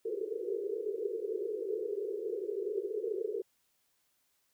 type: band-pass noise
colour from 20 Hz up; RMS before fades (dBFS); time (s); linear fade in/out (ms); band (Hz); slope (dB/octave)
pink; -36; 0.05-3.42; 5; 370 to 470; 96
effects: white hiss -75 dBFS RMS until 4.53 s